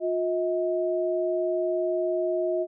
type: tone pair together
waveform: sine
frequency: 357.2 / 637 Hz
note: F4 / D#5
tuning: +39 / +41 cents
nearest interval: minor seventh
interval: 1002 cents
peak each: -26 dBFS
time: 0-2.67 s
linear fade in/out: 50 ms
effects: none